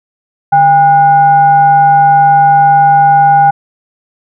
sine tone with frequency modulation, 803 Hz, G5, 41 cents sharp, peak -3 dBFS, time 0.52-3.51 s, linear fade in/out 10 ms, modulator 656 Hz, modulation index 0.37, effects none

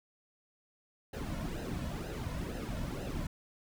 brown noise with flanger, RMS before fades -38 dBFS, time 1.13-3.27 s, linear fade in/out 5 ms, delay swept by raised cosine 0.87 to 2.57 ms, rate 2.1 Hz, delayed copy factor -0.7, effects none

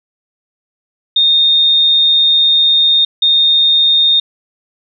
sine tone bursts at uneven times, 3672 Hz, A#7, 27 cents flat, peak -7 dBFS, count 2, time 1.16-3.05 / 3.22-4.2 s, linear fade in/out 5 ms, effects none

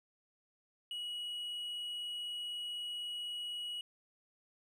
triangle tone, 2914 Hz, F#7, 27 cents flat, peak -37 dBFS, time 0.91-3.81 s, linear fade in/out 2 ms, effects none

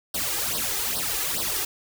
white noise with flanger, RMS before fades -27 dBFS, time 0.14-1.65 s, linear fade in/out 5 ms, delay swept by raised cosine 0.21 to 2.51 ms, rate 2.4 Hz, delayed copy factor +1, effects none

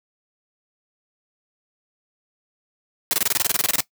white noise bursts, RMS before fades -19 dBFS, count 15, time 3.11-3.805 s, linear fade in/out 0 ms, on 23 ms, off 25 ms, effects noise-tail reverb RT60 0.1 s tail -18 dB re dry + high-pass 100 Hz 12 dB/octave

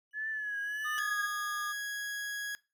sawtooth tone with exponential growth, 2960 Hz, F#7, in tune, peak -35 dBFS, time 0.11-0.99 s, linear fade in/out 0 ms, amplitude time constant 190 ms
sine tone with vibrato, 1702 Hz, G#6, 42 cents sharp, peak -33 dBFS, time 0.13-1.29 s, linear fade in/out 50 ms, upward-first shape triangle, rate 1.6 Hz, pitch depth 70 cents each way
triangle tone with pitch glide, 1229 to 1212.8 Hz, D#6 to D#6, -22 to -45 cents, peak -35 dBFS, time 0.84-1.73 s, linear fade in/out 20 ms, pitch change -23 cents, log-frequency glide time 1.16-1.61 s
40% pulse tone, 1661.2 Hz, G#6, in tune, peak -34 dBFS, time 0.98-2.55 s, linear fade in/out 0 ms
effects noise-tail reverb RT60 0.3 s tail -21 dB re dry

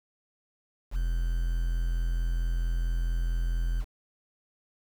triangle tone with quantisation, 42.24 Hz, E1, 43 cents sharp, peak -23 dBFS, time 0.91-3.85 s, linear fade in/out 50 ms, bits 8, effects none

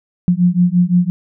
sine beating tone pair, 174.61 / 180.41 Hz, F3 / F#3, 0 / -43 cents, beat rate 5.8 Hz, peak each -13 dBFS, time 0.28-1.1 s, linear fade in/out 0 ms, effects none

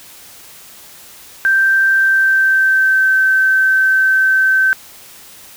sine tone with pitch glide, 1568 to 1543.7 Hz, G6 to G6, 0 to -27 cents, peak -9 dBFS, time 1.45-4.73 s, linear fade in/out 0 ms, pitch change -27 cents, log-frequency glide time 1.93-3.12 s, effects white hiss -39 dBFS RMS until 5.56 s

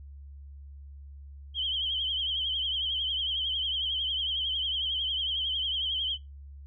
sine tone with vibrato, 3136 Hz, G7, in tune, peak -27 dBFS, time 1.54-6.18 s, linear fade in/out 50 ms, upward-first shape triangle, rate 11 Hz, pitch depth 94 cents each way, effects noise-tail reverb RT60 0.2 s tail -20 dB re dry + added 70 Hz sine -43 dBFS peak until 6.66 s

